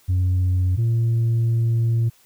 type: tone pair in turn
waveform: sine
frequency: 91.5 / 115.28 Hz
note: F#2 / A#2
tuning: -19 / -19 cents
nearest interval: major third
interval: 400 cents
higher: second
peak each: -14 dBFS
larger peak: neither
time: 0.08-0.77 / 0.77-2.1 s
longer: second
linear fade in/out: 20 ms
effects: tanh soft clip ceiling -15 dBFS + white hiss -56 dBFS RMS until 2.25 s